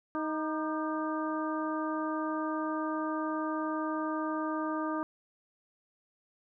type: harmonic tone with a mistuned harmonic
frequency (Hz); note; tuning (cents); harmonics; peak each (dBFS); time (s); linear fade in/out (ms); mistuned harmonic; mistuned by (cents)
312.5; D#4; +8; 1 / 2 / 3 / 4 / 5; -33 / -38 / -39 / -37 / -44; 0.15-5.03; 0; 4; -57
effects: none